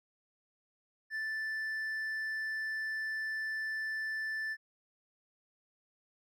sine tone with hard clipping, 1760 Hz, A6, in tune, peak -35 dBFS, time 1.1-4.57 s, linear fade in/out 50 ms, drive 3 dB, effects none

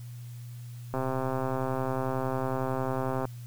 click train, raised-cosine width 1 ms, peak -17 dBFS, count 304, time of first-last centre 0.94-3.253 s, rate 131 Hz, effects added 120 Hz sine -39 dBFS peak until 3.46 s + white hiss -57 dBFS RMS until 3.46 s

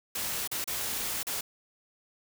white noise with dropouts, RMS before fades -33 dBFS, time 0.15-1.41 s, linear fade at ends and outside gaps 5 ms, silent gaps 0.476-0.514 / 0.643-0.675 / 1.231-1.268 s, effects none

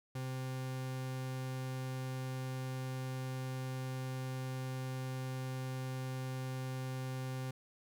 40% pulse tone, 130 Hz, C3, 11 cents flat, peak -37 dBFS, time 0.15-7.51 s, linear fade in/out 5 ms, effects none

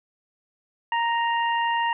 harmonic tone, 932.3 Hz, A#5, in tune, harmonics 1 / 2 / 3, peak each -22 / -28 / -32 dBFS, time 0.92-1.93 s, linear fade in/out 2 ms, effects none

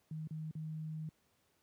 sine tone with dropouts, 156.7 Hz, D#3, 13 cents sharp, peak -39 dBFS, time 0.11-1.09 s, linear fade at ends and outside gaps 2 ms, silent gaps 0.273-0.308 / 0.511-0.552 s, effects pink hiss -75 dBFS RMS until 1.62 s + high-pass 80 Hz 12 dB/octave

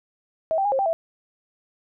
sine tone with pitch steps, 643 / 780 / 819 / 535 / 785 / 658 Hz, E5 / G5 / G#5 / C5 / G5 / E5, -43 / -9 / -24 / +38 / +2 / -3 cents, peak -19 dBFS, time 0.51-0.93 s, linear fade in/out 0 ms, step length 70 ms, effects none

